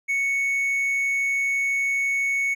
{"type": "tone", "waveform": "triangle", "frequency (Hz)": 2217, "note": "C#7", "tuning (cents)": 0, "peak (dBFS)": -19, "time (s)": [0.08, 2.55], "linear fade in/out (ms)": 20, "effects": []}